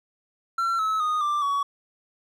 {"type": "tone with pitch steps", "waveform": "triangle", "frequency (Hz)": [1356, 1294.8, 1236.3, 1180.5, 1127.2], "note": ["E6", "E6", "D#6", "D6", "C#6"], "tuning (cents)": [49, -31, -11, 9, 29], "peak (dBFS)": -20, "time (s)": [0.58, 1.63], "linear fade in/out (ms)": 5, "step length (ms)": 210, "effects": []}